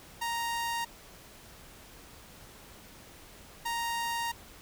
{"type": "tone pair in turn", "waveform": "sawtooth", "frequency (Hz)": [932.3, 932.3], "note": ["A#5", "A#5"], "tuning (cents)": [0, 0], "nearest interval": "unison", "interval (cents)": 0, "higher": "neither", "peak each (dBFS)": -27, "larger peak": "neither", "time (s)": [[0.21, 0.85], [3.65, 4.32]], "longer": "second", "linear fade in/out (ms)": 10, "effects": ["pink hiss -52 dBFS RMS until 4.61 s"]}